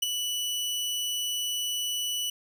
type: tone with ADSR envelope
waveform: sawtooth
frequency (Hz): 2960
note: F#7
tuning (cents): 0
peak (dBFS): -18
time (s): 0.02-2.3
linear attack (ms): 9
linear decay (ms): 14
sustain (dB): -7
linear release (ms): 4
effects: none